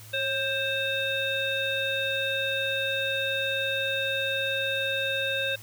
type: harmonic tone with a mistuned harmonic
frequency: 527 Hz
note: C5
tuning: 12 cents sharp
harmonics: 1 / 3 / 5 / 7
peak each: -31 / -31 / -31 / -31 dBFS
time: 0.13-5.56 s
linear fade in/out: 10 ms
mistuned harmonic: 1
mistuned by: +57 cents
effects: added 108 Hz sine -46 dBFS peak until 5.62 s + white hiss -49 dBFS RMS until 5.62 s